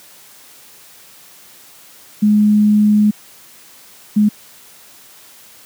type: tone bursts at uneven times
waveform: sine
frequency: 210 Hz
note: G#3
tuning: 19 cents sharp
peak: -8 dBFS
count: 2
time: 2.22-3.11 / 4.16-4.29 s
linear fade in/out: 10 ms
effects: white hiss -43 dBFS RMS until 5.65 s + high-pass 100 Hz 12 dB/octave